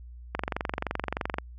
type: click train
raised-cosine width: 0.5 ms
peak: -13 dBFS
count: 25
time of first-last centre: 0.35-1.384 s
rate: 23.2 Hz
effects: added 60 Hz sine -42 dBFS peak until 1.58 s